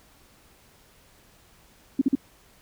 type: tone bursts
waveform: sine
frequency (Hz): 270.5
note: C#4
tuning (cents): -42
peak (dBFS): -16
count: 3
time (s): 1.99-2.153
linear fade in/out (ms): 5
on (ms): 25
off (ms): 44
effects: pink hiss -57 dBFS RMS until 2.61 s